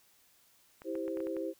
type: clicks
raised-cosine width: 0.5 ms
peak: -34 dBFS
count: 7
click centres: 0.819 / 0.954 / 1.08 / 1.172 / 1.204 / 1.27 / 1.367 s
type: chord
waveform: sine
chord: C major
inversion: first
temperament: just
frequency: 327 / 392.4 / 523.3 Hz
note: E4 / G4 / C5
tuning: -14 / +2 / 0 cents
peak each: -37 / -39 / -38 dBFS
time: 0.84-1.54 s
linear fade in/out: 50 ms
effects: white hiss -66 dBFS RMS until 1.59 s